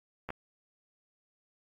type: clicks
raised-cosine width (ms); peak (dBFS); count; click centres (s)
0.5; -22; 2; 0.29 / 0.304
effects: AAC 32 kbps